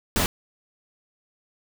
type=noise; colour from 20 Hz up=pink; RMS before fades=-22 dBFS; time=0.16-0.26 s; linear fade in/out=0 ms; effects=none